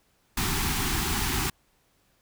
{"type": "band-stop noise", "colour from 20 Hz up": "pink", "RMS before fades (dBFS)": -27, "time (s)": [0.37, 1.5], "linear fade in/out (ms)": 5, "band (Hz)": [410, 740], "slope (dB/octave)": 96, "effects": ["pink hiss -67 dBFS RMS until 2.21 s"]}